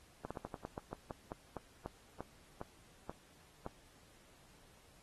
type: slowing click train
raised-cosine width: 1 ms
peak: -28 dBFS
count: 16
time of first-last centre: 0.25-3.664 s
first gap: 56 ms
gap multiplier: 1.18
effects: pink hiss -65 dBFS RMS until 5.02 s + AAC 32 kbps